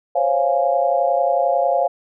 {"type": "chord", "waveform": "sine", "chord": "Db major seventh", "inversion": "third", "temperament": "equal", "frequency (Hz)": [523.3, 554.4, 698.5, 830.6], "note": ["C5", "Db5", "F5", "Ab5"], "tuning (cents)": [0, 0, 0, 0], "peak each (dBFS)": [-22, -20, -18, -24], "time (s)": [0.15, 1.88], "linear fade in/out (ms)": 10, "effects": []}